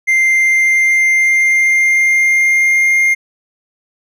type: tone with pitch glide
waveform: triangle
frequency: 2093 to 2117 Hz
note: C7 to C7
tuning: 0 to +20 cents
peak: -7 dBFS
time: 0.07-3.15 s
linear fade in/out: 20 ms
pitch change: +20 cents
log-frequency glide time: 0.33-2.97 s
effects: none